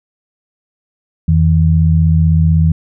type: tone pair together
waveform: sine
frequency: 84.7 / 160.68 Hz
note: E2 / E3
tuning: +48 / -44 cents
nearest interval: major seventh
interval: 1108 cents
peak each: -10 dBFS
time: 1.28-2.72 s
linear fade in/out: 5 ms
effects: none